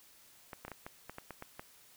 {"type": "clicks", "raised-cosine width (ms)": 0.5, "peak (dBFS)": -28, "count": 10, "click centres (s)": [0.532, 0.65, 0.681, 0.717, 0.865, 1.096, 1.184, 1.307, 1.424, 1.595], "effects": ["white hiss -61 dBFS RMS until 1.96 s"]}